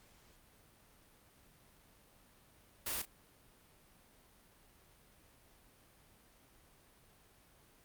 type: noise with echo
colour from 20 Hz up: white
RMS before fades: -38 dBFS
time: 2.86-3.02 s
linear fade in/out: 5 ms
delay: 33 ms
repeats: 1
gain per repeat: -12 dB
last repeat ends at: 3.053 s
effects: pink hiss -65 dBFS RMS until 7.84 s + Opus 48 kbps